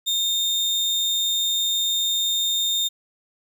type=tone; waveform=35% pulse; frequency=3647 Hz; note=A#7; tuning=39 cents flat; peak=-18 dBFS; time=0.06-2.89 s; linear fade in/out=20 ms; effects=10-bit